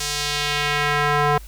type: tone with band-pass filter sweep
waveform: square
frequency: 146.83 Hz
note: D3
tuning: in tune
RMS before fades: -21 dBFS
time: 0-1.38 s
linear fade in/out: 5 ms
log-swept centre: 6300 to 960 Hz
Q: 1.1
effects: added 50 Hz sine -36 dBFS peak until 1.47 s + white hiss -48 dBFS RMS until 1.47 s